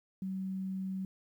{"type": "tone", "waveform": "sine", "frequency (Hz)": 190, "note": "F#3", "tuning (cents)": 46, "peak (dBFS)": -34, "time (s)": [0.22, 1.05], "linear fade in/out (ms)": 2, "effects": ["11-bit"]}